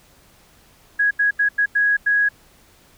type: tone bursts at uneven times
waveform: sine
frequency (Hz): 1661.2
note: G#6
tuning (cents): 0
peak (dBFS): -14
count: 6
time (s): 0.99-1.11 / 1.19-1.31 / 1.39-1.49 / 1.58-1.66 / 1.75-1.97 / 2.06-2.29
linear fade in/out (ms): 10
effects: pink hiss -53 dBFS RMS until 2.97 s